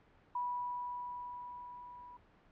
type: tone with level ramp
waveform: sine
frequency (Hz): 980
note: B5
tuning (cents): -14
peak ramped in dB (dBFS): -33 to -50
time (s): 0.35-2.17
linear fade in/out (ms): 5
effects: pink hiss -65 dBFS RMS until 2.51 s + low-pass 2000 Hz 12 dB/octave